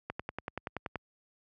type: click train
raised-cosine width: 0.5 ms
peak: -20 dBFS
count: 10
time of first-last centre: 0.1-0.957 s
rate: 10.5 Hz
effects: high-pass 60 Hz 12 dB/octave